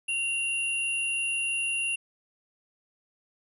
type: tone pair together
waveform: sine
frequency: 2766 / 9857 Hz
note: F7 / D#9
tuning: -17 / -17 cents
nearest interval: octave + minor seventh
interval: 2200 cents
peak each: -27 / -33 dBFS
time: 0.08-1.96 s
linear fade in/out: 10 ms
effects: none